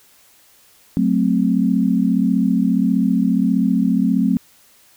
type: chord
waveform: sine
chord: F# diminished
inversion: none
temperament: equal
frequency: 185 / 220 / 261.6 Hz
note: F#3 / A3 / C4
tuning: 0 / 0 / 0 cents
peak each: -18 dBFS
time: 0.97-4.37 s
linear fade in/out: 0 ms
effects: white hiss -52 dBFS RMS until 4.96 s